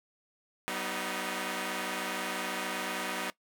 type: chord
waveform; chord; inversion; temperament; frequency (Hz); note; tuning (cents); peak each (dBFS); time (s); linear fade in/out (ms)
5% pulse; G augmented; none; equal with one note detuned; 190.97 / 246.9 / 311.1; G3 / B3 / D#4; -45 / 0 / 0; -26; 0.68-3.3; 0
effects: noise-tail reverb RT60 0.1 s tail -19 dB re dry